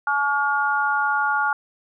harmonic tone, 284.1 Hz, C#4, 43 cents sharp, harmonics 3 / 4 / 5, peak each -23 / -26 / -21 dBFS, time 0.07-1.53 s, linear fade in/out 2 ms, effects none

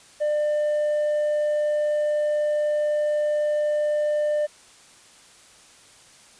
triangle tone with hard clipping, 598 Hz, D5, 31 cents sharp, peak -19 dBFS, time 0.2-4.47 s, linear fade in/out 20 ms, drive 1 dB, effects white hiss -51 dBFS RMS until 6.39 s + resampled to 22050 Hz

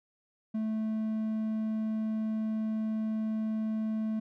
triangle tone, 218.6 Hz, A3, 11 cents flat, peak -27 dBFS, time 0.54-4.2 s, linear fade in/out 10 ms, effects none

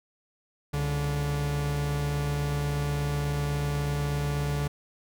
45% pulse tone pair together, 68.29 / 144.7 Hz, C#2 / D3, -25 / -25 cents, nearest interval octave + minor second, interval 1300 cents, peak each -33 / -27 dBFS, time 0.73-4.68 s, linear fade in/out 10 ms, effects none

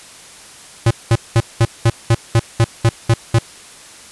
square tone bursts, 115 Hz, A#2, 23 cents flat, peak -9 dBFS, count 11, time 0.86-3.388 s, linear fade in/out 5 ms, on 48 ms, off 200 ms, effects white hiss -39 dBFS RMS until 4.11 s + resampled to 24000 Hz

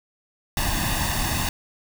pink noise with comb filter, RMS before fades -24 dBFS, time 0.57-1.49 s, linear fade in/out 2 ms, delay 1.1 ms, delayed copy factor +0.75, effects none

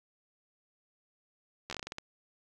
slowing click train, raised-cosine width 0.2 ms, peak -21 dBFS, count 10, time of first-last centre 1.7-1.984 s, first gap 12 ms, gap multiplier 1.23, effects none

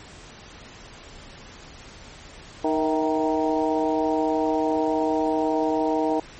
harmonic tone with a mistuned harmonic, 155.8 Hz, D#3, 3 cents sharp, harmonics 2 / 3 / 4 / 5 / 6, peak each -24 / -26 / -27 / -28 / -29 dBFS, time 2.64-6.2 s, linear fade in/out 5 ms, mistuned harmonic 4, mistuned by +59 cents, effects pink hiss -44 dBFS RMS until 6.39 s + MP3 32 kbps

